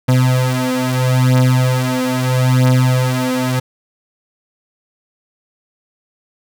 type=beating tone pair; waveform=35% pulse; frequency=127.3 / 128.07 Hz; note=C3 / C3; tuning=-47 / -37 cents; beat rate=0.77 Hz; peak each=-13 dBFS; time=0.08-3.6 s; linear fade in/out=10 ms; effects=none